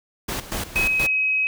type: noise with tremolo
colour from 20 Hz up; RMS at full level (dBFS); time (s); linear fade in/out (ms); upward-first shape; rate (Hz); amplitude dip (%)
pink; -27; 0.28-1.07; 10; square; 4.2; 75
type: tone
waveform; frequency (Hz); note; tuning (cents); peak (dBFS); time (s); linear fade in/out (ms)
sine; 2543; D#7; +37; -18; 0.76-1.47; 0
effects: none